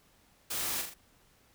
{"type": "noise with echo", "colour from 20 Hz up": "white", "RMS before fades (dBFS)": -35, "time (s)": [0.5, 0.82], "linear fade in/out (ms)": 10, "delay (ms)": 41, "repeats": 3, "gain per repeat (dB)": -5, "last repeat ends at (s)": 0.943, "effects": ["pink hiss -65 dBFS RMS until 1.54 s"]}